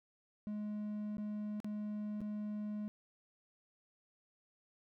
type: tone with dropouts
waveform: triangle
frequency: 210 Hz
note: G#3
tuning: 19 cents sharp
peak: -36 dBFS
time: 0.47-2.88 s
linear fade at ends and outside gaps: 0 ms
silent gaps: 1.17-1.182 / 1.602-1.645 / 2.206-2.215 s
effects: none